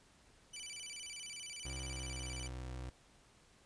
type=tone with vibrato; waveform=15% pulse; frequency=2637 Hz; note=E7; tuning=in tune; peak=-38 dBFS; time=0.53-2.48 s; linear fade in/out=10 ms; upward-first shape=square; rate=15 Hz; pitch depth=220 cents each way
type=tone with pitch glide; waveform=30% pulse; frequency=65.41 to 63.18 Hz; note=C2 to B1; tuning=0 to +40 cents; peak=-40 dBFS; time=1.65-2.9 s; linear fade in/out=5 ms; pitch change=-60 cents; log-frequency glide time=1.9-2.28 s
effects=pink hiss -66 dBFS RMS until 3.65 s + resampled to 22050 Hz